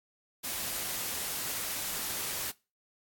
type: noise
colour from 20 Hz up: white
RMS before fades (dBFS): -35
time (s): 0.43-2.52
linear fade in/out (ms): 20
effects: noise-tail reverb RT60 0.3 s tail -23 dB re dry + AAC 64 kbps